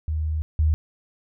sine tone pair in turn, 77.78 / 77.45 Hz, D#2 / D#2, 0 / -7 cents, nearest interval unison, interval 7 cents, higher first, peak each -22 / -16 dBFS, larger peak second, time 0.08-0.42 / 0.59-0.74 s, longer first, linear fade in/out 0 ms, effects none

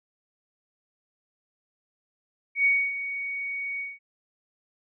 sine tone with ADSR envelope, 2238 Hz, C#7, 16 cents sharp, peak -17 dBFS, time 2.55-3.99 s, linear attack 100 ms, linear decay 270 ms, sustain -12 dB, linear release 190 ms, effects none

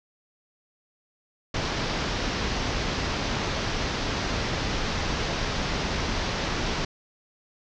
pink low-pass noise, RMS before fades -28 dBFS, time 1.54-6.85 s, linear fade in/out 5 ms, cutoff 6000 Hz, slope 48 dB/octave, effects none

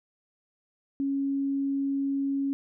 sine tone, 276 Hz, C#4, 7 cents flat, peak -25 dBFS, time 1-2.53 s, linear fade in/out 0 ms, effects none

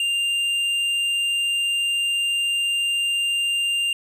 sine tone with hard clipping, 2794 Hz, F7, in tune, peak -21 dBFS, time 0-3.93 s, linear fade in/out 2 ms, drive 6 dB, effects none

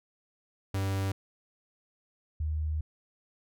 45% pulse / sine tone pair in turn, 97.2 / 77.15 Hz, G2 / D#2, -14 / -14 cents, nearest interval major third, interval 400 cents, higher first, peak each -28 dBFS, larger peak neither, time 0.74-1.12 / 2.4-2.81 s, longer second, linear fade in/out 5 ms, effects none

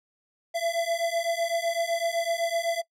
square beating tone pair, 670 / 677.9 Hz, E5 / E5, +28 / +48 cents, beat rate 7.9 Hz, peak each -29 dBFS, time 0.54-2.82 s, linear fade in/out 20 ms, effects noise-tail reverb RT60 0.1 s tail -21 dB re dry + low-pass 12000 Hz 12 dB/octave

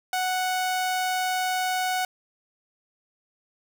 sawtooth tone, 740 Hz, F#5, in tune, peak -20 dBFS, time 0.13-2.05 s, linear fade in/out 2 ms, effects none

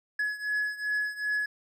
triangle beating tone pair, 1692 / 1694.6 Hz, G#6 / G#6, +32 / +34 cents, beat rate 2.6 Hz, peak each -28 / -31 dBFS, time 0.19-1.46 s, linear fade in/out 5 ms, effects none

